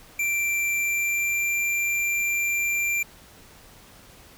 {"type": "tone with pitch glide", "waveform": "square", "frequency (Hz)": [2353, 2368], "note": ["D7", "D7"], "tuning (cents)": [3, 14], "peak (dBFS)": -23, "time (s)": [0.19, 3.03], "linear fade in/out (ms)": 5, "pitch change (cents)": 11, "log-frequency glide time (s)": [0.73, 1.57], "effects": ["pink hiss -50 dBFS RMS until 4.37 s"]}